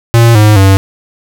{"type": "tone with pitch steps", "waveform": "square", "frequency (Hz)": [116.54, 106.25, 96.87], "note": ["A#2", "G#2", "G2"], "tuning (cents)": [0, 40, -20], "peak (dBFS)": -3, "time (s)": [0.14, 0.77], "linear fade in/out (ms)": 0, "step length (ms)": 210, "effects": []}